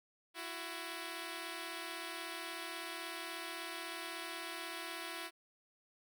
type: tone pair together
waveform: 5% pulse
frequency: 333.7 / 370 Hz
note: E4 / F#4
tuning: +21 / 0 cents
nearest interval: major second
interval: 179 cents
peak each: -32 / -35 dBFS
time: 0.34-5.31 s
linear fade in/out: 50 ms
effects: none